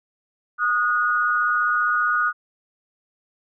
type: tone pair together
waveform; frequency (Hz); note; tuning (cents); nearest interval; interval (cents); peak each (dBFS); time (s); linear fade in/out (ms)
sine; 1232.8 / 1452; D#6 / F#6; -16 / -33; minor third; 283; -21 / -20; 0.58-2.33; 50
effects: none